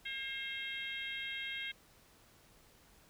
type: harmonic tone with a mistuned harmonic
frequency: 538 Hz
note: C5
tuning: 48 cents sharp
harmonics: 3 / 4 / 5 / 6 / 7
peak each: -46 / -42 / -48 / -44 / -49 dBFS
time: 0.05-1.72 s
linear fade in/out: 10 ms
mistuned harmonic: 4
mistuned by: -19 cents
effects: pink hiss -64 dBFS RMS until 3.09 s